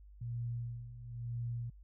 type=tone with tremolo; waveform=sine; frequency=118.7 Hz; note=A#2; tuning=32 cents sharp; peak=-35 dBFS; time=0.21-1.7 s; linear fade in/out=5 ms; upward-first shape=sine; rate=1 Hz; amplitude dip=75%; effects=added 50 Hz sine -53 dBFS peak until 1.83 s